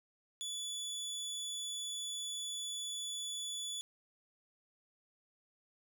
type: tone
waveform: 25% pulse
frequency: 3441 Hz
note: A7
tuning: 39 cents flat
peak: -35 dBFS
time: 0.41-3.81 s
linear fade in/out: 0 ms
effects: none